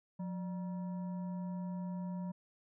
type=tone with frequency modulation; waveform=sine; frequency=179.6 Hz; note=F3; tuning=49 cents sharp; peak=-37 dBFS; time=0.19-2.32 s; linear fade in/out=10 ms; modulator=773 Hz; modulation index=0.36; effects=none